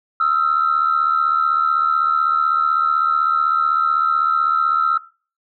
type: tone pair together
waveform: sine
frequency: 1276 / 1351.9 Hz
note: D#6 / E6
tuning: +43 / +43 cents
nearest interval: minor second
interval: 100 cents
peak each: -17 / -15 dBFS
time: 0.2-4.98 s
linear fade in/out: 5 ms
effects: noise-tail reverb RT60 0.4 s tail -21 dB re dry + tanh soft clip ceiling -8 dBFS